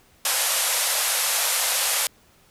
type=band-pass noise; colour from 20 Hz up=white; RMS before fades=-23 dBFS; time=0.25-2.07 s; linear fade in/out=2 ms; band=480 to 13000 Hz; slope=96 dB/octave; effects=pink hiss -57 dBFS RMS until 2.5 s